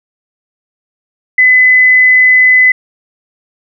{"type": "tone", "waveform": "sine", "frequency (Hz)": 2014, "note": "B6", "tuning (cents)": 33, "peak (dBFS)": -3, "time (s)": [1.38, 2.72], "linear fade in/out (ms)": 5, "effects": []}